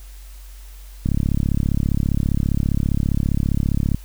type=click train; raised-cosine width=5 ms; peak=-7 dBFS; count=102; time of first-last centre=1.06-3.946 s; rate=35 Hz; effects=added 47 Hz sine -36 dBFS peak until 4.04 s + white hiss -49 dBFS RMS until 4.04 s